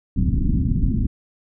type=low-pass noise; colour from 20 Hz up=pink; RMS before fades=-19 dBFS; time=0.16-1.07 s; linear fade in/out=10 ms; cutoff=280 Hz; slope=48 dB/octave; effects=none